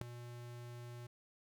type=tone with ADSR envelope; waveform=square; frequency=120.4 Hz; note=B2; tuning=44 cents flat; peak=-34 dBFS; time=0.01-1.07 s; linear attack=4 ms; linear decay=7 ms; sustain=-14 dB; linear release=7 ms; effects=none